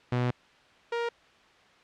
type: tone pair in turn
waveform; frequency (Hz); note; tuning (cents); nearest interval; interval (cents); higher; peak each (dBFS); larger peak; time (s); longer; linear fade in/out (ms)
sawtooth; 123.47 / 469.8; B2 / A#4; 0 / +13; octave + major seventh; 2313; second; -21 / -24; first; 0.12-0.31 / 0.92-1.09; first; 5
effects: white hiss -58 dBFS RMS until 1.83 s + low-pass 3000 Hz 12 dB/octave